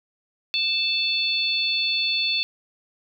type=harmonic tone; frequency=880 Hz; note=A5; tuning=in tune; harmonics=3 / 4 / 5; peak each=-25 / -25 / -25 dBFS; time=0.54-2.43 s; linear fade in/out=0 ms; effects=none